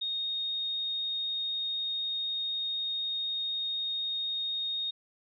sine tone, 3712 Hz, A#7, 8 cents flat, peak -30 dBFS, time 0.01-4.91 s, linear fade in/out 10 ms, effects none

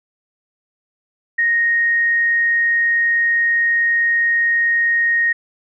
sine tone, 1864.7 Hz, A#6, in tune, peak -13 dBFS, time 1.38-5.33 s, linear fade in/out 10 ms, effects none

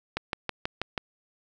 click train, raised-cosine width 0.3 ms, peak -12 dBFS, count 6, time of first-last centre 0.17-0.978 s, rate 6.19 Hz, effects none

